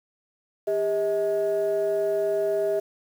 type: tone pair together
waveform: sine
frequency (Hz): 401.6 / 638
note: G4 / D#5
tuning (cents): +42 / +43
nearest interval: minor sixth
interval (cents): 801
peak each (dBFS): -23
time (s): 0.67-2.8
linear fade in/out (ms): 10
effects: tanh soft clip ceiling -17 dBFS + 8-bit